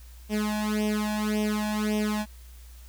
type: tone with flanger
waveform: sawtooth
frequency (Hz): 212.1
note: G#3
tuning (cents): +37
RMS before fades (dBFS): -27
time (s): 0.29-2.26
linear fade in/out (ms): 50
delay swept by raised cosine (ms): 0.34 to 1.2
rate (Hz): 1.8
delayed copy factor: +0.95
effects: added 60 Hz sine -44 dBFS peak until 2.88 s + white hiss -56 dBFS RMS until 2.88 s